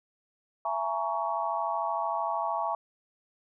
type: chord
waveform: sine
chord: A# half-diminished seventh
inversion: second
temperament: just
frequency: 671.3 / 839.1 / 932.3 / 1118.8 Hz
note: E5 / G#5 / A#5 / C#6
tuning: +31 / +18 / 0 / +16 cents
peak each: -33 dBFS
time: 0.65-2.75 s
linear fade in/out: 2 ms
effects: none